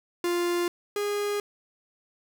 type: tone pair in turn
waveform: 45% pulse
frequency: 349.2 / 410.9 Hz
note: F4 / G#4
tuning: 0 / -18 cents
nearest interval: minor third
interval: 282 cents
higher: second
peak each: -24 / -26 dBFS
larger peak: first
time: 0.24-0.68 / 0.96-1.4 s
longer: neither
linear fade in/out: 2 ms
effects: none